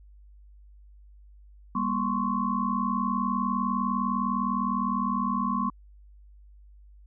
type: tone cluster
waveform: sine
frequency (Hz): 199 / 238.7 / 1050 / 1110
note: G3 / A#3 / C6 / C#6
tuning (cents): +26 / +41 / +6 / +2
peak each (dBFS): -30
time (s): 1.75-5.7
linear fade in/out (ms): 5
effects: added 50 Hz sine -49 dBFS peak until 7.06 s